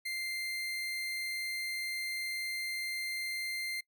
30% pulse tone, 2093 Hz, C7, in tune, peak -32 dBFS, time 0.05-3.81 s, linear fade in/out 10 ms, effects noise-tail reverb RT60 0.1 s tail -23 dB re dry

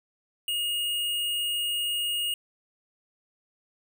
sine tone with hard clipping, 2861 Hz, F7, 41 cents sharp, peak -27 dBFS, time 0.48-2.34 s, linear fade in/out 2 ms, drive 18 dB, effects none

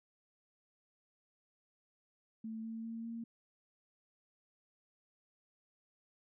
sine tone with pitch steps, 222.2 / 224.9 / 227.7 / 230.4 Hz, A3 / A3 / A#3 / A#3, +17 / +38 / -40 / -20 cents, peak -40 dBFS, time 2.44-3.24 s, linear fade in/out 5 ms, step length 200 ms, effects none

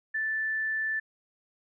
sine tone, 1759 Hz, A6, 1 cent flat, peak -27 dBFS, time 0.14-1 s, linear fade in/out 10 ms, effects none

